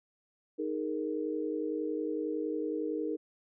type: chord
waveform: sine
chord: D# suspended fourth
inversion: none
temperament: equal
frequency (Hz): 311.1 / 415.3 / 466.2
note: D#4 / G#4 / A#4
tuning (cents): 0 / 0 / 0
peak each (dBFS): -34 / -37 / -36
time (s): 0.58-3.17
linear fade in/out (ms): 20
effects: none